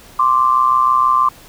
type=tone pair together; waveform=sine; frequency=1046.5 / 1172.7 Hz; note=C6 / D6; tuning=0 / -3 cents; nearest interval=major second; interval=197 cents; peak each=-13 dBFS; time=0.19-1.29 s; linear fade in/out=5 ms; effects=pink hiss -42 dBFS RMS until 1.48 s